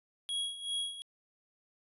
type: tone with tremolo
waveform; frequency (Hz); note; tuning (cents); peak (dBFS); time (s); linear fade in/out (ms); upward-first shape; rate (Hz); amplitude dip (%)
square; 3314; G#7; -4; -32; 0.29-1.02; 0; sine; 2.6; 75
effects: resampled to 32000 Hz